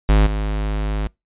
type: tone with level steps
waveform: square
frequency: 51.91 Hz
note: G#1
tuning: in tune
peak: -11 / -20 dBFS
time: 0.09-1.07 s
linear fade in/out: 0 ms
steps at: 0.26 s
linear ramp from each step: 10 ms
effects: noise-tail reverb RT60 0.2 s tail -25 dB re dry + resampled to 8000 Hz